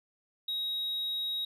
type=tone; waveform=sine; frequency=3800 Hz; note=A#7; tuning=33 cents sharp; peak=-28 dBFS; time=0.48-1.45 s; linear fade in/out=5 ms; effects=tanh soft clip ceiling -30 dBFS